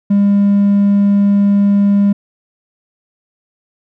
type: tone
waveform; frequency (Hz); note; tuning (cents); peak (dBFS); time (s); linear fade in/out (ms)
triangle; 201.4; G3; +47; -5; 0.1-2.13; 10
effects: tanh soft clip ceiling -2 dBFS